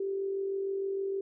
sine tone with amplitude modulation, 390.8 Hz, G4, 5 cents flat, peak -28 dBFS, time 0-1.21 s, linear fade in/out 5 ms, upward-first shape sine, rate 46.5 Hz, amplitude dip 40%, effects none

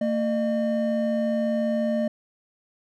triangle tone pair together, 226.8 / 606 Hz, A#3 / D#5, -47 / -46 cents, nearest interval octave + perfect fourth, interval 1701 cents, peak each -22 / -23 dBFS, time 0.01-2.08 s, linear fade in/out 5 ms, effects none

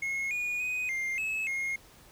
triangle tone with pitch steps, 2167 / 2450 / 2497 / 2108 / 2588 / 2145 Hz, C#7 / D#7 / D#7 / C7 / E7 / C7, -40 / -27 / +6 / +12 / -32 / +42 cents, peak -28 dBFS, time 0.02-1.76 s, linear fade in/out 5 ms, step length 290 ms, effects pink hiss -56 dBFS RMS until 2.11 s

